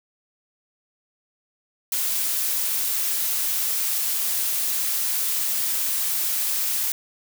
blue noise, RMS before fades -24 dBFS, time 1.92-6.92 s, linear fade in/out 2 ms, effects none

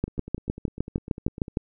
two click trains, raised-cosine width 3 ms, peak -11 / -24 dBFS, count 11 / 15, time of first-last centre 0.04-1.571 / 0.08-1.481 s, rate 6.53 / 9.99 Hz, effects none

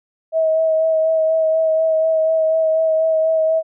sine tone with vibrato, 640 Hz, D#5, 49 cents sharp, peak -13 dBFS, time 0.32-3.63 s, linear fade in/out 50 ms, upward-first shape sine, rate 4.1 Hz, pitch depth 17 cents each way, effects none

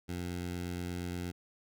15% pulse tone with notch filter, 88.5 Hz, F2, 23 cents sharp, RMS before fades -38 dBFS, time 0.08-1.32 s, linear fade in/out 20 ms, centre 1000 Hz, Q 1.9, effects none

